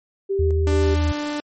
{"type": "tone with tremolo", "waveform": "sine", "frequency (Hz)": 392, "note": "G4", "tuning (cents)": 0, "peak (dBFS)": -19, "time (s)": [0.29, 0.96], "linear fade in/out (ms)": 20, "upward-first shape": "square", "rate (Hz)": 2.3, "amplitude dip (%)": 35}
{"type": "tone with vibrato", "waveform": "sine", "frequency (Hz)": 79.9, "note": "D#2", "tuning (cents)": 47, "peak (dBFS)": -17, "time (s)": [0.39, 1.12], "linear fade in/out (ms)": 5, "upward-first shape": "sine", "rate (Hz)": 5.3, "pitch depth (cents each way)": 15}
{"type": "tone", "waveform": "sawtooth", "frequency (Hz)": 295.6, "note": "D4", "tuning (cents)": 11, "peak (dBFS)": -20, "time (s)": [0.67, 1.4], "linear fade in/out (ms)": 0}
{"effects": ["MP3 32 kbps"]}